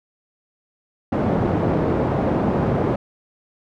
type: band-pass noise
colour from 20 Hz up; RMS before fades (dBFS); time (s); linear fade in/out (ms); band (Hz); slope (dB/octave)
pink; -20; 1.12-2.96; 5; 110 to 710; 12
effects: none